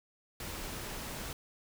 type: noise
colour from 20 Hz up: pink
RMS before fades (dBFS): -41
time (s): 0.4-1.33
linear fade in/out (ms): 2
effects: none